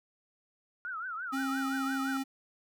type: tone with vibrato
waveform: sine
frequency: 1396.9 Hz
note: F6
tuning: in tune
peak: -35 dBFS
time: 0.85-2.17 s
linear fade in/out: 0 ms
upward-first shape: triangle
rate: 5.8 Hz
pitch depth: 200 cents each way
type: tone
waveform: square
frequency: 268.9 Hz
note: C4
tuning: 47 cents sharp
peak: -32 dBFS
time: 1.32-2.24 s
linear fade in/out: 20 ms
effects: none